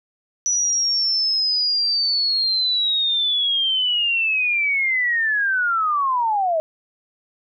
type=linear sweep; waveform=sine; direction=down; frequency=5920 to 618 Hz; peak=-17 dBFS; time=0.46-6.6 s; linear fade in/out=0 ms; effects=none